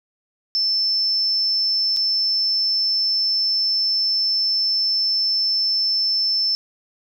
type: tone with dropouts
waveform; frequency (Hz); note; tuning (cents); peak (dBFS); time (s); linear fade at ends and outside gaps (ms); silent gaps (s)
sine; 5300; E8; +9; -17; 0.55-6.55; 0; 1.964-1.97
effects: 8-bit